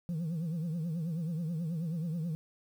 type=tone with vibrato; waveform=sine; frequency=164.81 Hz; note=E3; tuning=in tune; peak=-29 dBFS; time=0.09-2.35 s; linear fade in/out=0 ms; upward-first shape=triangle; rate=9.3 Hz; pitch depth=150 cents each way; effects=tanh soft clip ceiling -31 dBFS + 10-bit